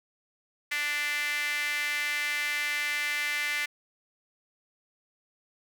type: tone with high-pass filter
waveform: sawtooth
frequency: 293.7 Hz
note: D4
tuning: in tune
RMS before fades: -30 dBFS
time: 0.71-3.66 s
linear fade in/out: 10 ms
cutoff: 2000 Hz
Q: 4.5
effects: none